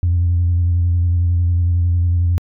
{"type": "tone with vibrato", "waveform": "sine", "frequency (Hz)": 86.9, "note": "F2", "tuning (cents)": -8, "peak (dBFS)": -11, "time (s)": [0.03, 2.38], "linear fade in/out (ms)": 0, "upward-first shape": "square", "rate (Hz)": 11, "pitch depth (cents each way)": 26, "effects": ["tanh soft clip ceiling -9 dBFS"]}